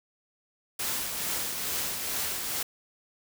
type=noise with tremolo; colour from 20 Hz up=white; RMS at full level=-30 dBFS; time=0.79-2.63 s; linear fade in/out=5 ms; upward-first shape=triangle; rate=2.3 Hz; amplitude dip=40%; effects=none